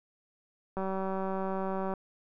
click train, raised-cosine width 1 ms, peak -21 dBFS, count 224, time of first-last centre 0.77-1.938 s, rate 191 Hz, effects none

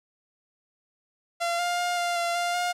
sawtooth tone with pitch steps, 686 / 703 / 707 / 698 / 688 / 699 / 710 Hz, F5 / F5 / F5 / F5 / F5 / F5 / F5, -31 / +11 / +21 / -1 / -26 / +1 / +28 cents, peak -21 dBFS, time 1.4-2.73 s, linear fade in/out 20 ms, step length 190 ms, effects low-pass 10000 Hz 12 dB/octave

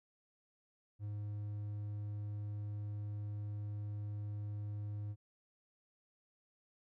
triangle tone, 103.83 Hz, G#2, in tune, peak -37 dBFS, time 0.99-5.16 s, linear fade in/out 50 ms, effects none

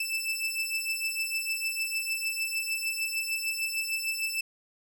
sawtooth beating tone pair, 2637 / 2643.6 Hz, E7 / E7, 0 / +4 cents, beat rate 6.6 Hz, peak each -30 / -28 dBFS, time 0-4.41 s, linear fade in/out 5 ms, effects none

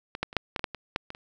clicks, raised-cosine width 0.3 ms, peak -18 / -11 / -27 / -7 / -13 / -17 / -10 / -20 / -10 / -22 / -27 dBFS, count 11, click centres 0.151 / 0.23 / 0.329 / 0.367 / 0.562 / 0.594 / 0.642 / 0.747 / 0.961 / 1.104 / 1.149 s, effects none

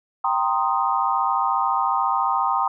sine chord, C minor seventh, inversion second, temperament equal, 784 / 932.3 / 1046.5 / 1244.5 Hz, G5 / Bb5 / C6 / Eb6, 0 / 0 / 0 / 0 cents, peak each -24 dBFS, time 0.24-2.68 s, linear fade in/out 5 ms, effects none

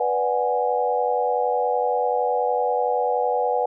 sine chord, G# half-diminished seventh, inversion first, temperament equal, 493.9 / 587.3 / 740 / 830.6 Hz, B4 / D5 / F#5 / G#5, 0 / 0 / 0 / 0 cents, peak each -23 / -28 / -24 / -25 dBFS, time 0-3.66 s, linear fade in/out 5 ms, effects none

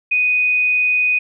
sine tone, 2489 Hz, D#7, in tune, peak -13 dBFS, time 0.11-1.19 s, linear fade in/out 10 ms, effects none

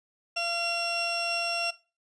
30% pulse tone pair together, 685 / 2737 Hz, F5 / F7, -34 / -36 cents, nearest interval 2 octaves, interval 2398 cents, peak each -30 / -26 dBFS, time 0.36-1.71 s, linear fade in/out 10 ms, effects noise-tail reverb RT60 0.3 s tail -17 dB re dry + resampled to 22050 Hz

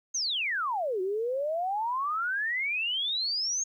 sine exponential two-way sweep, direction down then up, 6600 to 362.4 to 6600 Hz, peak -27 dBFS, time 0.14-3.64 s, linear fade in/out 10 ms, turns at 1.01 s, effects 11-bit

